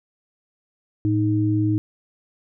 sine tone pair together, 110.2 / 312 Hz, A2 / D#4, +3 / +5 cents, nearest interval octave + tritone, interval 1802 cents, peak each -20 dBFS, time 1.05-1.78 s, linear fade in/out 0 ms, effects none

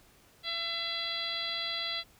harmonic tone, 673 Hz, E5, 36 cents sharp, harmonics 1 / 2 / 3 / 4 / 5 / 6 / 7, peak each -46 / -44 / -40 / -45 / -36 / -37 / -42 dBFS, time 0.43-2.04 s, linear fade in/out 50 ms, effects pink hiss -61 dBFS RMS until 2.19 s

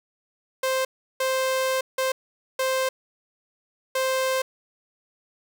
sawtooth tone bursts at uneven times, 523.3 Hz, C5, in tune, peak -18 dBFS, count 5, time 0.63-0.85 / 1.2-1.81 / 1.98-2.12 / 2.59-2.89 / 3.95-4.42 s, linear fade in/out 5 ms, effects none

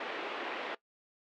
pink band-pass noise, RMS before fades -39 dBFS, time 0-0.75 s, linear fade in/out 5 ms, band 340 to 3100 Hz, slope 24 dB/octave, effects noise-tail reverb RT60 0.1 s tail -19 dB re dry

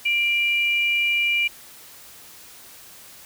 sine tone pair together, 2368 / 2900 Hz, D7 / F#7, +14 / -35 cents, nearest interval major third, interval 351 cents, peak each -19 / -25 dBFS, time 0.05-1.48 s, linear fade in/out 10 ms, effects white hiss -45 dBFS RMS until 3.25 s

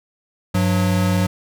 square tone pair together, 98 / 182.56 Hz, G2 / F#3, 0 / -23 cents, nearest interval major seventh, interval 1077 cents, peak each -19 dBFS, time 0.54-1.27 s, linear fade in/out 10 ms, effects none

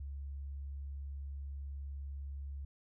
sine tone, 69.7 Hz, C#2, 10 cents sharp, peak -40 dBFS, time 0-2.65 s, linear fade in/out 5 ms, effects none

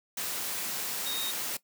sine tone in noise, 3729 Hz, A#7, in tune, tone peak -32 dBFS, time 1.06-1.31 s, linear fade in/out 5 ms, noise white, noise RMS -34 dBFS, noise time 0.17-1.57 s, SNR -1 dB, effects noise-tail reverb RT60 0.1 s tail -17 dB re dry + high-pass 150 Hz 12 dB/octave

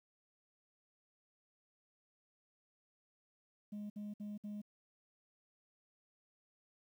sine tone bursts, 207.7 Hz, G#3, in tune, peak -39 dBFS, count 4, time 3.72-4.617 s, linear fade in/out 10 ms, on 180 ms, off 59 ms, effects tanh soft clip ceiling -41 dBFS + 12-bit

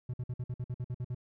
triangle tone bursts, 123.9 Hz, B2, 6 cents sharp, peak -31 dBFS, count 11, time 0.09-1.147 s, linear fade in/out 5 ms, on 47 ms, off 54 ms, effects none

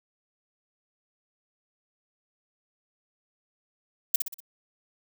violet noise with echo, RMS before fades -20 dBFS, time 4.14-4.16 s, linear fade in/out 5 ms, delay 61 ms, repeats 4, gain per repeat -6 dB, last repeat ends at 4.404 s, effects none

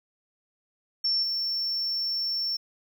triangle tone with level steps, 5420 Hz, E8, 47 cents sharp, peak -19 / -24 dBFS, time 1.04-2.57 s, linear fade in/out 10 ms, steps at 1.22 s, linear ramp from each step 20 ms, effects tanh soft clip ceiling -21 dBFS + 10-bit

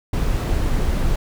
brown noise, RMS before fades -19 dBFS, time 0.13-1.16 s, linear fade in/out 5 ms, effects none

